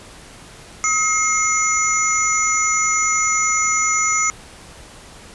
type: tone cluster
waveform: sine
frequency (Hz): 1276 / 2135 / 5950 / 6860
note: D#6 / C7 / F#8 / A8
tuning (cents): +43 / +34 / +9 / -45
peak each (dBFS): -21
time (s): 0.84-4.3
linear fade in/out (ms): 0
effects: pink hiss -41 dBFS RMS until 5.34 s + resampled to 24000 Hz